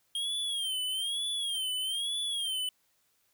square tone with vibrato, 3217 Hz, G7, 44 cents sharp, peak -31 dBFS, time 0.15-2.69 s, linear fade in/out 2 ms, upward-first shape sine, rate 1.1 Hz, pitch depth 120 cents each way, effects white hiss -72 dBFS RMS until 3.33 s

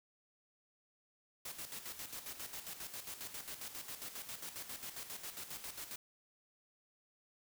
white noise with tremolo, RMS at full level -45 dBFS, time 1.45-5.96 s, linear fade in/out 5 ms, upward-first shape square, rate 7.4 Hz, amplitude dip 60%, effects none

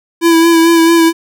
square tone with vibrato, 332.3 Hz, E4, 14 cents sharp, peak -6 dBFS, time 0.21-1.13 s, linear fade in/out 50 ms, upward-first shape sine, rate 4.5 Hz, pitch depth 26 cents each way, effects none

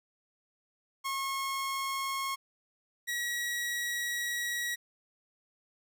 sawtooth tone pair in turn, 1086 / 1916.1 Hz, C#6 / A#6, -36 / +47 cents, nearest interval minor seventh, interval 983 cents, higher second, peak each -28 dBFS, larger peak neither, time 1.04-2.36 / 3.07-4.76 s, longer second, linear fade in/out 20 ms, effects none

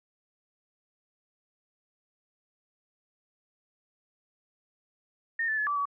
sine tone with pitch steps, 1831 / 1752 / 1713 / 1160 / 1136 Hz, A#6 / A6 / A6 / D6 / C#6, -32 / -8 / -47 / -22 / +42 cents, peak -26 dBFS, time 5.39-5.855 s, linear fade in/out 5 ms, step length 93 ms, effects none

